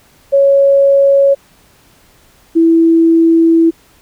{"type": "tone pair in turn", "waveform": "sine", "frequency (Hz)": [554.4, 329.6], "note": ["C#5", "E4"], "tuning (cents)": [0, 0], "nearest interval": "major sixth", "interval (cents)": 900, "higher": "first", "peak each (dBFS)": -5, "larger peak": "neither", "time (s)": [[0.32, 1.35], [2.55, 3.71]], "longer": "second", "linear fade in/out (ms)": 20, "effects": ["pink hiss -48 dBFS RMS until 4.01 s"]}